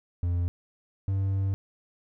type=tone pair in turn; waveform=triangle; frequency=87.31 / 97.09 Hz; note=F2 / G2; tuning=0 / -16 cents; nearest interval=major second; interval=184 cents; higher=second; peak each=-22 dBFS; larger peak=neither; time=0.23-0.48 / 1.08-1.54 s; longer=second; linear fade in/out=0 ms; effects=none